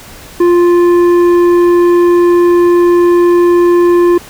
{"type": "tone with tanh clipping", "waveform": "sine", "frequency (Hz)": 349.2, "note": "F4", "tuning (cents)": 0, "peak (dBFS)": -6, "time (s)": [0.4, 4.18], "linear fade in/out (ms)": 5, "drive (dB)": 9, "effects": ["pink hiss -33 dBFS RMS until 4.29 s"]}